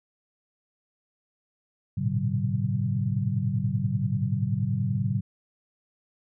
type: tone cluster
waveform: sine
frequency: 104 / 114.6 / 124.7 / 143.8 / 189.7 Hz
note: G#2 / A#2 / B2 / D3 / F#3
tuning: +3 / -29 / +17 / -36 / +43 cents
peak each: -30 dBFS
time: 1.97-5.21 s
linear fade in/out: 10 ms
effects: none